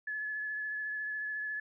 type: tone with vibrato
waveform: sine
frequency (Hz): 1713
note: A6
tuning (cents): -47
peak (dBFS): -34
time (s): 0.07-1.6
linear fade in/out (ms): 5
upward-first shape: triangle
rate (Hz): 14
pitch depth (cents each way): 19
effects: none

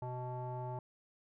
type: tone with low-pass filter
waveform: square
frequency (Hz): 125.2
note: B2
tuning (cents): +24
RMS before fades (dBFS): -41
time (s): 0.02-0.79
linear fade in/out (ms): 2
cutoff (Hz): 810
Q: 8.5
effects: none

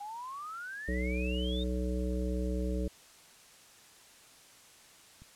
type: exponential sweep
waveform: sine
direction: up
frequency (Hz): 800 to 3729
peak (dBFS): -39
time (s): 0-1.64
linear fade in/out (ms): 10
type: harmonic tone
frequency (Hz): 62.1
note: B1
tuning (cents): +10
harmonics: 1 / 3 / 5 / 7 / 9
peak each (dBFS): -32 / -37 / -39 / -40 / -42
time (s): 0.88-2.88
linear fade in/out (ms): 5
type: click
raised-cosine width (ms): 5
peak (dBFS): -40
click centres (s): 5.22
effects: white hiss -57 dBFS RMS until 5.35 s + low-pass 10000 Hz 12 dB/octave

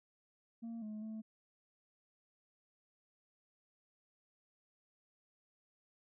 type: tone with pitch steps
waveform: sine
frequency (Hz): 229.9 / 213.8 / 219.1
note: A#3 / A3 / A3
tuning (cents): -24 / -49 / -7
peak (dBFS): -39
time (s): 0.62-1.22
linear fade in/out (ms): 20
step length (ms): 200
effects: tanh soft clip ceiling -41 dBFS

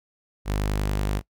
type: tone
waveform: sawtooth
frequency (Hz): 50.6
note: G#1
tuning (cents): -44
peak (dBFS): -19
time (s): 0.45-1.22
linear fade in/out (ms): 50
effects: noise-tail reverb RT60 0.1 s tail -21 dB re dry

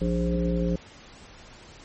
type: harmonic tone with a mistuned harmonic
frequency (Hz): 58.4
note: A#1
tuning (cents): +4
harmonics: 1 / 3 / 5 / 7 / 9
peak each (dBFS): -28 / -25 / -32 / -33 / -31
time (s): 0.01-0.76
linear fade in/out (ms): 5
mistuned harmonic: 3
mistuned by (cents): -15
effects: pink hiss -48 dBFS RMS until 1.84 s + MP3 32 kbps

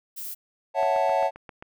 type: noise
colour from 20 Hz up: violet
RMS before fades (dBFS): -35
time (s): 0.16-0.35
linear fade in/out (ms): 20
type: chord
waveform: triangle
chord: F# minor seventh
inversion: second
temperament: equal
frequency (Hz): 554.4 / 659.3 / 740 / 880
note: C#5 / E5 / F#5 / A5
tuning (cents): 0 / 0 / 0 / 0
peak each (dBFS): -24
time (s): 0.74-1.31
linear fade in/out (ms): 50
type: click train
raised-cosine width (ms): 0.5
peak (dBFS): -25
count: 7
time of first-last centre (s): 0.83-1.625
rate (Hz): 7.55
effects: none

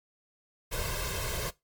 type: noise with comb filter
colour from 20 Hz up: pink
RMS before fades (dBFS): -33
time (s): 0.71-1.51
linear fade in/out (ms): 20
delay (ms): 1.9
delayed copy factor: +0.85
effects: noise-tail reverb RT60 0.2 s tail -20 dB re dry + MP3 96 kbps

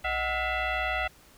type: tone with frequency modulation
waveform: sine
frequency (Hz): 624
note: D#5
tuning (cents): +5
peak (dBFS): -26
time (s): 0.04-1.08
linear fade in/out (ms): 10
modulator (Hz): 684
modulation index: 3.2
effects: pink hiss -56 dBFS RMS until 1.37 s

